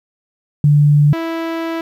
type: tone pair in turn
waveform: sine / sawtooth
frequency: 146.83 / 329.2 Hz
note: D3 / E4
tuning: 0 / -2 cents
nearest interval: octave + major second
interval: 1398 cents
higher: second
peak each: -7 / -15 dBFS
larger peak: first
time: 0.64-1.13 / 1.13-1.81 s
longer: second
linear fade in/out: 2 ms
effects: low-pass 3000 Hz 12 dB/octave + 8-bit